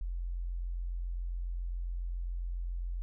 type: tone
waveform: sine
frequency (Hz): 43.65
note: F1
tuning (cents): 0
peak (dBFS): -33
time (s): 0.01-3.02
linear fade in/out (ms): 0
effects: none